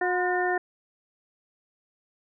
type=harmonic tone with a mistuned harmonic; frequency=361.4 Hz; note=F#4; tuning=41 cents flat; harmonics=1 / 2 / 3 / 4 / 5; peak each=-27 / -27 / -38 / -34 / -29 dBFS; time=0.01-0.58 s; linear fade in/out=5 ms; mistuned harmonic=3; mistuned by=-84 cents; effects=none